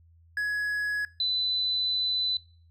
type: tone pair in turn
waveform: triangle / sine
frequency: 1679 / 4003 Hz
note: G#6 / B7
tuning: +18 / +23 cents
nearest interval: octave + minor third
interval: 1505 cents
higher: second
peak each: -24 dBFS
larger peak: neither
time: 0.37-1.05 / 1.2-2.37 s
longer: second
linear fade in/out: 2 ms
effects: noise-tail reverb RT60 0.5 s tail -23 dB re dry + added 83 Hz sine -55 dBFS peak until 2.7 s